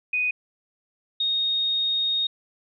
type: tone pair in turn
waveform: sine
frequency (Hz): 2489 / 3720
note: D#7 / A#7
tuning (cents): 0 / -4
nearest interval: perfect fifth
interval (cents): 696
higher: second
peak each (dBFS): -21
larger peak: neither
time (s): 0.13-0.31 / 1.2-2.27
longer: second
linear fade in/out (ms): 5
effects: none